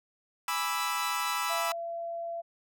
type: chord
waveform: sawtooth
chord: E dominant seventh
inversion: first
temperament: equal with one note detuned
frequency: 824.9 / 987.8 / 1174.7 / 1318.5 Hz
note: G#5 / B5 / D6 / E6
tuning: -12 / 0 / 0 / 0 cents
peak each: -35 / -29 / -34 / -29 dBFS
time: 0.48-1.72 s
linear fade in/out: 2 ms
type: tone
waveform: sine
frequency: 677 Hz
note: E5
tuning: 46 cents sharp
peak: -33 dBFS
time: 1.49-2.42 s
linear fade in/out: 20 ms
effects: none